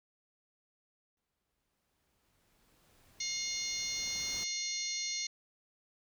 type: noise with exponential growth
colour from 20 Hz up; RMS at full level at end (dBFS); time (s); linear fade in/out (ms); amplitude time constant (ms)
pink; -48; 1.17-4.44; 2; 710
type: harmonic tone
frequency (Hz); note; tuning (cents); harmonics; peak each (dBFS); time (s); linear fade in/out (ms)
713; F5; +36; 3 / 4 / 5 / 6 / 7 / 8 / 9; -42 / -50 / -45 / -39 / -50 / -41 / -40; 3.2-5.27; 5
effects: none